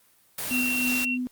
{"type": "noise", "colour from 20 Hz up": "white", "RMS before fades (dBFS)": -31, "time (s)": [0.38, 1.05], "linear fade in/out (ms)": 5}
{"type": "tone", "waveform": "sine", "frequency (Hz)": 2730, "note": "F7", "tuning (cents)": -40, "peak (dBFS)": -25, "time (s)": [0.49, 1.18], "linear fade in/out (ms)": 50}
{"type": "tone with tremolo", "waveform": "sine", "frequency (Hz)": 250.5, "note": "B3", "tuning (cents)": 25, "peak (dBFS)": -25, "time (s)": [0.51, 1.27], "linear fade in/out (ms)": 0, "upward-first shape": "triangle", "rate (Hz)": 3.3, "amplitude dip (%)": 55}
{"effects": ["white hiss -61 dBFS RMS until 1.31 s", "Opus 32 kbps"]}